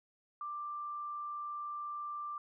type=tone; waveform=sine; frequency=1181 Hz; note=D6; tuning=9 cents sharp; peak=-38 dBFS; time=0.41-2.38 s; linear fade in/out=2 ms; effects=none